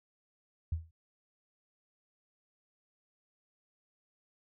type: tone with exponential decay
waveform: sine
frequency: 81.6 Hz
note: E2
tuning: 17 cents flat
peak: -27 dBFS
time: 0.72-0.91 s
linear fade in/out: 5 ms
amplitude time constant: 41 ms
effects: none